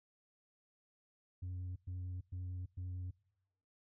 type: tone bursts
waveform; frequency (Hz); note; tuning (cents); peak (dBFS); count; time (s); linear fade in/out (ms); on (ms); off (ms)
sine; 90.9; F#2; -30; -37; 4; 1.42-3.11; 10; 340; 110
effects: noise-tail reverb RT60 1.0 s tail -25 dB re dry + tanh soft clip ceiling -39 dBFS